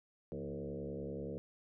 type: tone with frequency modulation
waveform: sine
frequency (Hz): 320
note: D#4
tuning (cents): +49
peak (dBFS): -39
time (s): 0.32-1.38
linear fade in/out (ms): 0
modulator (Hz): 70.5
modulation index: 3.1
effects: none